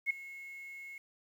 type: tone with ADSR envelope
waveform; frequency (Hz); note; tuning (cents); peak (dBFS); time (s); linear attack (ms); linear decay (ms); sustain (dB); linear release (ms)
sine; 2175; C#7; -33; -25; 0.06-0.98; 42; 7; -19; 3
effects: 10-bit